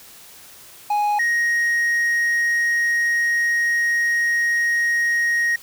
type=tone pair in turn; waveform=triangle; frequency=830.6 / 1876.5 Hz; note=G#5 / A#6; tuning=0 / +11 cents; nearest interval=octave + major second; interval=1411 cents; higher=second; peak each=-15 dBFS; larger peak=neither; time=0.9-1.19 / 1.19-5.56 s; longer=second; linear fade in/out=5 ms; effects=white hiss -44 dBFS RMS until 5.62 s